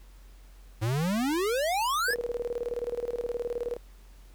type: exponential sweep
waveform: square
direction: up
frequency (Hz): 103.83 to 1795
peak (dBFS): -26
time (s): 0.81-2.15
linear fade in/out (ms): 20
type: tone with tremolo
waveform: sine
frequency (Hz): 479.7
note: A#4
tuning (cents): +50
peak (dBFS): -27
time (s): 2.08-3.77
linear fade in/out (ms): 5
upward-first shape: square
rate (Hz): 19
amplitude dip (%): 80
effects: added 45 Hz sine -48 dBFS peak until 4.34 s + pink hiss -61 dBFS RMS until 4.34 s